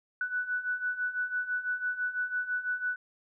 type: beating tone pair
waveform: sine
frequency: 1482 / 1488 Hz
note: F#6 / F#6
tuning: +2 / +9 cents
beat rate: 6 Hz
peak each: -35 / -31 dBFS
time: 0.21-2.96 s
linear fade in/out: 2 ms
effects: none